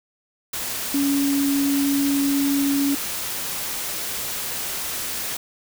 sine tone in noise, 280 Hz, C#4, 18 cents sharp, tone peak -18 dBFS, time 0.94-2.95 s, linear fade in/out 5 ms, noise white, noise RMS -28 dBFS, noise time 0.53-5.37 s, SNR +7 dB, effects none

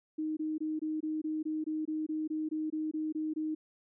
sine tone bursts, 311.1 Hz, D#4, in tune, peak -31 dBFS, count 16, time 0.18-3.55 s, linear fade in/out 10 ms, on 190 ms, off 22 ms, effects none

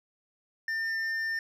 sine tone with hard clipping, 1801 Hz, A6, 40 cents sharp, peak -30 dBFS, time 0.68-1.39 s, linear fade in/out 2 ms, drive 5 dB, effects resampled to 32000 Hz

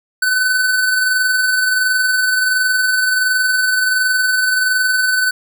square tone with amplitude modulation, 1509 Hz, F#6, 34 cents sharp, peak -12 dBFS, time 0.22-5.31 s, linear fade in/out 5 ms, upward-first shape sine, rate 21.4 Hz, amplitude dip 35%, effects none

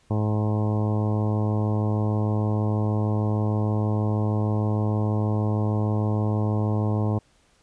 harmonic tone with a mistuned harmonic, 106.4 Hz, G#2, 42 cents sharp, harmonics 1 / 2 / 3 / 4 / 5 / 6 / 7 / 8 / 9 / 10, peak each -22 / -28 / -32 / -34 / -36 / -38 / -39 / -40 / -41 / -42 dBFS, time 0.1-7.19 s, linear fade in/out 10 ms, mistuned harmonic 9, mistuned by -21 cents, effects pink hiss -62 dBFS RMS until 7.62 s + resampled to 22050 Hz

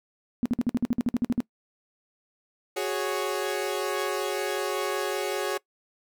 sine tone bursts, 240.3 Hz, B3, 47 cents flat, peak -20 dBFS, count 13, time 0.43-1.404 s, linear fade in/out 0 ms, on 26 ms, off 53 ms
sawtooth chord, F# suspended second, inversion none, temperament equal, 370 / 415.3 / 554.4 Hz, F#4 / G#4 / C#5, 0 / 0 / 0 cents, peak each -27 / -27 / -28 dBFS, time 2.76-5.58 s, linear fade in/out 10 ms
effects noise-tail reverb RT60 0.1 s tail -22 dB re dry

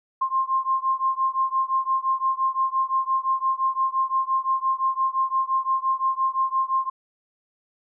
sine beating tone pair, 1056 / 1061.8 Hz, C6 / C6, +16 / +25 cents, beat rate 5.8 Hz, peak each -23 / -24 dBFS, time 0.21-6.9 s, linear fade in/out 10 ms, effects none

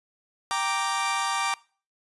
sawtooth chord, G minor, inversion none, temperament equal, 784 / 932.3 / 1174.7 Hz, G5 / Bb5 / D6, 0 / 0 / 0 cents, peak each -27 / -26 / -24 dBFS, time 0.51-1.54 s, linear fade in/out 0 ms, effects noise-tail reverb RT60 0.4 s tail -22 dB re dry + resampled to 24000 Hz

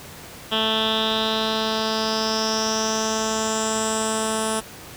10% pulse tone with low-pass filter sweep, 220 Hz, A3, in tune, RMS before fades -23 dBFS, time 0.51-4.61 s, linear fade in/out 20 ms, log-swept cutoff 3200 to 9500 Hz, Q 6.3, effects pink hiss -40 dBFS RMS until 4.96 s + high-pass 60 Hz 12 dB/octave

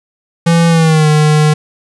square tone with pitch glide, 167.9 to 152.2 Hz, E3 to D#3, +32 to -38 cents, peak -7 dBFS, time 0.46-1.54 s, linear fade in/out 10 ms, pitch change -170 cents, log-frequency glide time 0.68-1.08 s, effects resampled to 24000 Hz + 7-bit

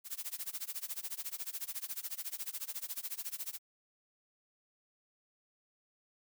blue noise with tremolo, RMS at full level -38 dBFS, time 0.04-3.59 s, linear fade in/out 50 ms, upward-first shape sine, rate 14 Hz, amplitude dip 95%, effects none

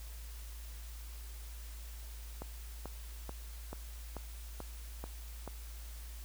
click train, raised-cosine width 1 ms, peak -28 dBFS, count 8, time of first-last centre 2.42-5.477 s, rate 2.29 Hz, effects added 56 Hz sine -44 dBFS peak until 6.24 s + white hiss -55 dBFS RMS until 6.24 s

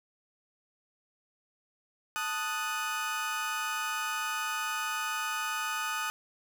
30% pulse chord, D# diminished, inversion second, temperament equal, 880 / 1244.5 / 1480 Hz, A5 / D#6 / F#6, 0 / 0 / 0 cents, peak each -36 / -31 / -33 dBFS, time 2.16-6.1 s, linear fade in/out 0 ms, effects none

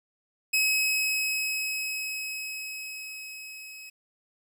sawtooth tone with level ramp, 2557 Hz, D#7, 47 cents sharp, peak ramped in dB -18 to -39 dBFS, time 0.53-3.9 s, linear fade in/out 10 ms, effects 10-bit

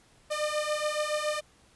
sawtooth beating tone pair, 600 / 607.1 Hz, D5 / D#5, +37 / -43 cents, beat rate 7.1 Hz, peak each -27 dBFS, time 0.3-1.41 s, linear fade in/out 20 ms, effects pink hiss -61 dBFS RMS until 1.75 s + resampled to 24000 Hz

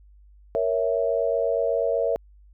sine chord, A# diminished, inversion none, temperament equal, 466.2 / 554.4 / 659.3 Hz, A#4 / C#5 / E5, 0 / 0 / 0 cents, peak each -25 dBFS, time 0.55-2.16 s, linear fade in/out 0 ms, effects added 50 Hz sine -49 dBFS peak until 2.53 s

